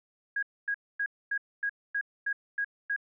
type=tone bursts; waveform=sine; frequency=1643 Hz; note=G#6; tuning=19 cents flat; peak=-27 dBFS; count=9; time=0.36-2.963 s; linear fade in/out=5 ms; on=67 ms; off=250 ms; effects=none